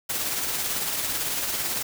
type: noise with tremolo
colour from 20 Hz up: white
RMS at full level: -26 dBFS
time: 0.09-1.83 s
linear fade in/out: 10 ms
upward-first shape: triangle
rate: 18 Hz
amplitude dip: 40%
effects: none